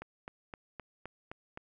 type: click train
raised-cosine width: 0.5 ms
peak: -27 dBFS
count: 7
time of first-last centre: 0.02-1.574 s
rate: 3.86 Hz
effects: none